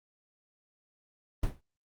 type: noise with exponential decay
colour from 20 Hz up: brown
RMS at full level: -25 dBFS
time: 1.43-1.61 s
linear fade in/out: 5 ms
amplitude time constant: 38 ms
effects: noise-tail reverb RT60 0.2 s tail -25 dB re dry + Opus 32 kbps